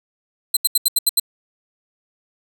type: tone bursts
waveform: 10% pulse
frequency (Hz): 4077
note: C8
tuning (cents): -46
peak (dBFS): -6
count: 7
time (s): 0.54-1.198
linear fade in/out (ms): 5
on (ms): 28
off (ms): 77
effects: none